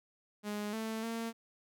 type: tone with pitch steps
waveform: sawtooth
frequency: 208 / 221.8 / 228.4 Hz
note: G#3 / A3 / A#3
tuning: +3 / +14 / -35 cents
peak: -32 dBFS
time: 0.43-1.33 s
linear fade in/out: 50 ms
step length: 300 ms
effects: none